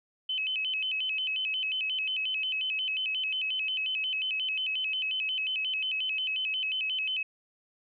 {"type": "tone with vibrato", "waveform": "sine", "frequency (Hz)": 2798, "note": "F7", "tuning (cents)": 3, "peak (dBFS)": -28, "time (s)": [0.29, 7.23], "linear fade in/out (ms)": 5, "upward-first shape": "square", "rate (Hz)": 5.6, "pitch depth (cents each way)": 150, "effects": []}